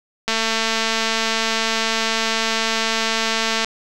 click train, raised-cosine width 0.2 ms, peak -3 dBFS, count 755, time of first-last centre 0.28-3.646 s, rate 224 Hz, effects none

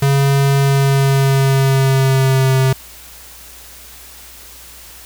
square tone with pitch glide, 138.59 to 132.18 Hz, C#3 to C3, 0 to +18 cents, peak -11 dBFS, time 0.02-2.73 s, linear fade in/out 5 ms, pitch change -82 cents, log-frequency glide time 0.57-2.57 s, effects added 60 Hz sine -44 dBFS peak until 5.05 s + white hiss -38 dBFS RMS until 5.05 s

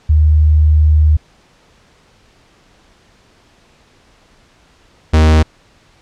sine / 45% pulse tone pair in turn, 76.6 / 78.35 Hz, D#2 / D#2, -27 / +13 cents, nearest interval unison, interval 40 cents, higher second, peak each -6 dBFS, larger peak neither, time 0.09-1.17 / 5.13-5.43 s, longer first, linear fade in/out 10 ms, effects pink hiss -50 dBFS RMS until 6.01 s + low-pass 6000 Hz 12 dB/octave

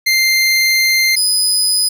25% pulse tone pair in turn, 2093 / 4998 Hz, C7 / D#8, 0 / +7 cents, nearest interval octave + minor third, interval 1507 cents, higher second, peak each -7 dBFS, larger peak neither, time 0.06-1.16 / 1.16-1.89 s, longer first, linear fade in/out 10 ms, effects none

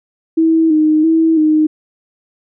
sine tone with vibrato, 316.4 Hz, D#4, 29 cents sharp, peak -8 dBFS, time 0.37-1.67 s, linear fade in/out 10 ms, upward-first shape square, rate 1.5 Hz, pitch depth 41 cents each way, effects none

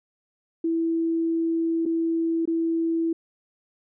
sine tone with dropouts, 329.6 Hz, E4, in tune, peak -21 dBFS, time 0.64-3.13 s, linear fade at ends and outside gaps 5 ms, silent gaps 1.855-1.86 / 2.455-2.475 s, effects none

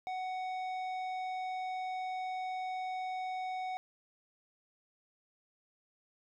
sine tone with tanh clipping, 744 Hz, F#5, 9 cents sharp, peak -37 dBFS, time 0.07-3.77 s, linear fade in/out 0 ms, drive 11 dB, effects none

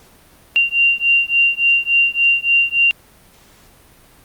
sine beating tone pair, 2770 / 2773.5 Hz, F7 / F7, -15 / -13 cents, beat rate 3.5 Hz, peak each -15 dBFS, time 0.56-2.91 s, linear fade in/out 0 ms, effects pink hiss -48 dBFS RMS until 4.24 s + Opus 48 kbps

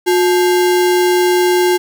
sine tone with sample-and-hold, 360 Hz, F#4, 47 cents flat, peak -9 dBFS, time 0.06-1.78 s, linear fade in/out 20 ms, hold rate 1225 Hz, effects none

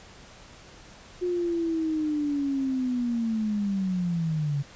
sine linear sweep, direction down, 360.4 to 138.59 Hz, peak -24 dBFS, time 1.21-4.63 s, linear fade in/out 20 ms, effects pink hiss -49 dBFS RMS until 4.75 s + resampled to 16000 Hz

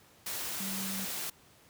sine tone in noise, 193.3 Hz, G3, 24 cents flat, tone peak -38 dBFS, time 0.6-1.05 s, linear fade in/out 5 ms, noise white, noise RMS -37 dBFS, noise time 0.26-1.3 s, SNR -4 dB, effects pink hiss -60 dBFS RMS until 1.69 s + high-pass 80 Hz 12 dB/octave

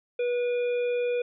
harmonic tone with a mistuned harmonic, 486.8 Hz, B4, 25 cents flat, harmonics 1 / 3 / 5 / 7, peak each -24 / -45 / -38 / -50 dBFS, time 0.19-1.22 s, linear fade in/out 5 ms, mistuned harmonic 7, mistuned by +24 cents, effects none

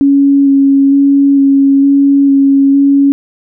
sine tone with vibrato, 277.2 Hz, C#4, in tune, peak -4 dBFS, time 0.01-3.12 s, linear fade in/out 0 ms, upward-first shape square, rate 1.1 Hz, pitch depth 11 cents each way, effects none

